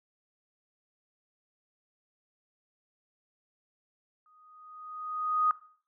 sine tone with exponential growth, 1244.5 Hz, D#6, in tune, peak -21 dBFS, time 4.26-5.51 s, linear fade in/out 1 ms, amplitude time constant 270 ms, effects noise-tail reverb RT60 0.5 s tail -19 dB re dry

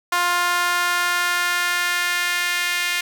sawtooth tone with high-pass filter sweep, 352.3 Hz, F4, 15 cents sharp, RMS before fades -21 dBFS, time 0.12-3.01 s, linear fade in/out 5 ms, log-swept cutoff 1100 to 2100 Hz, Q 2, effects none

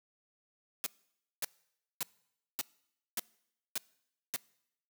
white noise bursts, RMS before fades -34 dBFS, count 7, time 0.84-4.361 s, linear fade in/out 0 ms, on 23 ms, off 560 ms, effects noise-tail reverb RT60 0.8 s tail -24 dB re dry + high-pass 150 Hz 12 dB/octave

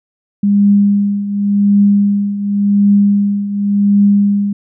sine tone with tremolo, 202.3 Hz, G#3, 45 cents flat, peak -5 dBFS, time 0.43-4.53 s, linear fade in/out 5 ms, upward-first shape triangle, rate 0.9 Hz, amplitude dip 75%, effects none

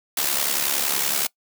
white noise with amplitude modulation, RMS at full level -20 dBFS, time 0.17-1.27 s, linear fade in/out 5 ms, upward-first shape sine, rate 70.7 Hz, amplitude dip 65%, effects noise-tail reverb RT60 0.1 s tail -23 dB re dry + high-pass 200 Hz 12 dB/octave

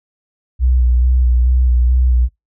sine tone with vibrato, 61.9 Hz, B1, 5 cents sharp, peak -9 dBFS, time 0.59-2.29 s, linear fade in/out 50 ms, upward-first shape square, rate 2.3 Hz, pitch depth 27 cents each way, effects noise-tail reverb RT60 0.2 s tail -26 dB re dry

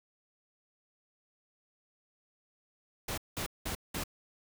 pink noise bursts, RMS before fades -36 dBFS, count 4, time 3.08-4.038 s, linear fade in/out 5 ms, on 97 ms, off 190 ms, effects none

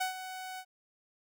sawtooth tone with ADSR envelope, 747 Hz, F#5, 16 cents sharp, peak -25 dBFS, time 0-0.65 s, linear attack 12 ms, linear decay 120 ms, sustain -11 dB, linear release 63 ms, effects none

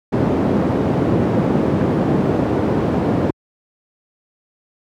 white band-pass noise, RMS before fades -17 dBFS, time 0.12-3.31 s, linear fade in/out 10 ms, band 100 to 350 Hz, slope 12 dB/octave, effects high-pass 60 Hz 12 dB/octave

